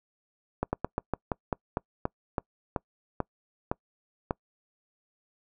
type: slowing click train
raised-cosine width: 1 ms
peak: -13 dBFS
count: 14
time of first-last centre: 0.63-4.309 s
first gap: 100 ms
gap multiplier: 1.16
effects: noise-tail reverb RT60 0.1 s tail -26 dB re dry